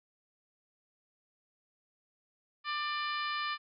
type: harmonic tone with a mistuned harmonic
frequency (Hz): 594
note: D5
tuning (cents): +20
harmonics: 2 / 3 / 4 / 5 / 6 / 7 / 8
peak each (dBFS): -35 / -39 / -41 / -43 / -45 / -46 / -47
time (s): 2.64-3.58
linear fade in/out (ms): 50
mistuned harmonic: 8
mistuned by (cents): +51
effects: none